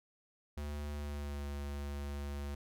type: tone with pitch glide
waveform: square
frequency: 73.42 to 71.37 Hz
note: D2 to D2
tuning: 0 to -49 cents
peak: -39 dBFS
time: 0.57-2.55 s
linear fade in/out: 5 ms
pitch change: -49 cents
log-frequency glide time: 0.93-1.45 s
effects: none